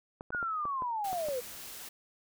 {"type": "clicks", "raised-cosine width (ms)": 1, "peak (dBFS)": -27, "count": 8, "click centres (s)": [0.209, 0.305, 0.348, 0.428, 0.654, 0.822, 1.13, 1.286]}
{"type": "linear sweep", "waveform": "sine", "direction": "down", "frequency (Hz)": [1480, 472.8], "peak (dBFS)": -31, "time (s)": [0.32, 1.41], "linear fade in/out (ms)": 20}
{"type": "noise", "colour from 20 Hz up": "white", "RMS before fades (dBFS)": -45, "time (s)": [1.04, 1.89], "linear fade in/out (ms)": 5}
{"effects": []}